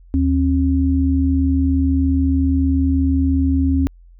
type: tone pair together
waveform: sine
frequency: 77.4 / 269.1 Hz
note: D#2 / C4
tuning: -9 / +49 cents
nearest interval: octave + minor seventh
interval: 2158 cents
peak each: -16 dBFS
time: 0.14-3.87 s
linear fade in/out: 0 ms
effects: added 43 Hz sine -42 dBFS peak until 4.19 s